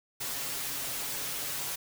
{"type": "noise with comb filter", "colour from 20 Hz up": "white", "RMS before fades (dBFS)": -35, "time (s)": [0.2, 1.76], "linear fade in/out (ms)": 10, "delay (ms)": 7.2, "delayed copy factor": 0.8, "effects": []}